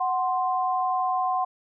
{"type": "tone pair together", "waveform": "sine", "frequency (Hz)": [742.3, 1046.5], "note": ["F#5", "C6"], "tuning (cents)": [5, 0], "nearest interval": "tritone", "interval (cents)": 595, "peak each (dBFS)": [-24, -26], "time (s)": [0, 1.45], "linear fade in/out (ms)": 10, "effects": []}